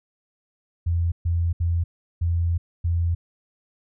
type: tone bursts at uneven times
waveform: sine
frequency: 85 Hz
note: F2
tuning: 46 cents flat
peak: -19 dBFS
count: 5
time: 0.86-1.12 / 1.25-1.53 / 1.6-1.84 / 2.21-2.58 / 2.84-3.15 s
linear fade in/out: 10 ms
effects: none